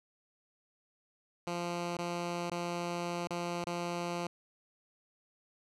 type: tone with dropouts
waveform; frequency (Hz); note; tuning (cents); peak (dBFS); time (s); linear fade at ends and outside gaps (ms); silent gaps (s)
10% pulse; 173.5; F3; -11; -26; 1.47-4.27; 2; 1.969-1.988 / 2.498-2.516 / 3.273-3.306 / 3.643-3.669
effects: low-pass 8000 Hz 12 dB/octave